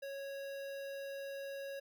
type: tone with notch filter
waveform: square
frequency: 552 Hz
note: C#5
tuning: 7 cents flat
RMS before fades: -44 dBFS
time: 0.02-1.8 s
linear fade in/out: 10 ms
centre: 7900 Hz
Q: 1.2
effects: none